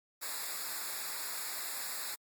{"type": "noise with comb filter", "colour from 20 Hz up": "white", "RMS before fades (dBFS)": -39, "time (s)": [0.21, 2.16], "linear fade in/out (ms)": 20, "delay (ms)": 0.33, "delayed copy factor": -0.9, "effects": ["MP3 96 kbps"]}